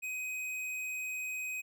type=tone with tanh clipping; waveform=sine; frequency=2514 Hz; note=D#7; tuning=17 cents sharp; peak=-37 dBFS; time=0.02-1.62 s; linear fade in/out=20 ms; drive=16 dB; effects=none